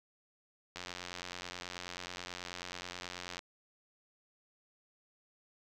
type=click train; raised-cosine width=0.2 ms; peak=-24 dBFS; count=236; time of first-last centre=0.76-3.392 s; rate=89.3 Hz; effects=none